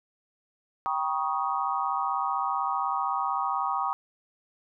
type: chord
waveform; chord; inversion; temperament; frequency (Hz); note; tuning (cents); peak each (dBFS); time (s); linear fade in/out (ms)
sine; Eb dominant seventh; first; equal with one note detuned; 784 / 955.8 / 1108.7 / 1244.5; G5 / Bb5 / Db6 / Eb6; 0 / +43 / 0 / 0; -31; 0.86-3.93; 0
effects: none